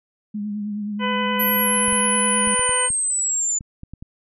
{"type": "tone with vibrato", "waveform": "sine", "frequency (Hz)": 207.7, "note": "G#3", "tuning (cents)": 0, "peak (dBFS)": -24, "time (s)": [0.34, 2.55], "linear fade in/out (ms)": 10, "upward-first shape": "triangle", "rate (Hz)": 9.5, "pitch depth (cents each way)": 44}
{"type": "harmonic tone", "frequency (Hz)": 501, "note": "B4", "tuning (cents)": 25, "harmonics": [1, 2, 3, 4, 5, 6], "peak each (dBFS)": [-27, -24, -30, -29, -33, -29], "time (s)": [0.99, 2.9], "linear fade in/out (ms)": 50}
{"type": "linear sweep", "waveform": "sine", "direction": "down", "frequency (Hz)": [11840, 7000], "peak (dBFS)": -19, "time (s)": [1.39, 3.59], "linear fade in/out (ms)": 10}
{"type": "clicks", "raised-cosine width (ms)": 5, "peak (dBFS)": -24, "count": 10, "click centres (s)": [1.883, 1.927, 2.474, 2.594, 2.693, 2.904, 3.609, 3.834, 3.936, 4.025]}
{"effects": []}